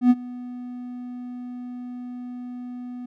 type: tone with ADSR envelope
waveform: triangle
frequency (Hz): 246.9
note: B3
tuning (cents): 0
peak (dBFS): -8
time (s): 0.01-3.06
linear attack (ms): 93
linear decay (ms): 40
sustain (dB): -22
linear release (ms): 7
effects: none